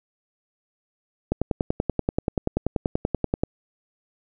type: click train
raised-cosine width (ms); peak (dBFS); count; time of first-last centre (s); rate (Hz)
2; -8; 23; 1.32-3.435; 10.4
effects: none